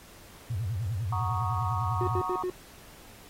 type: tone with vibrato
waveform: sine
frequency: 103.9 Hz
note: G#2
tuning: 1 cent sharp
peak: -28 dBFS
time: 0.5-2.21 s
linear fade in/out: 5 ms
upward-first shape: sine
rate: 10 Hz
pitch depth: 290 cents each way
type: chord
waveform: sine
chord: D# minor seventh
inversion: first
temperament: equal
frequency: 740 / 932.3 / 1108.7 / 1244.5 Hz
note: F#5 / A#5 / C#6 / D#6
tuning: 0 / 0 / 0 / 0 cents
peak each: -37 / -35 / -33 / -37 dBFS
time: 1.12-2.43 s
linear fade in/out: 5 ms
type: tone bursts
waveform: triangle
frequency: 364.5 Hz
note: F#4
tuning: 26 cents flat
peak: -26 dBFS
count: 4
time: 2.01-2.499 s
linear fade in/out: 0 ms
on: 63 ms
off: 79 ms
effects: pink hiss -52 dBFS RMS until 3.29 s + AAC 48 kbps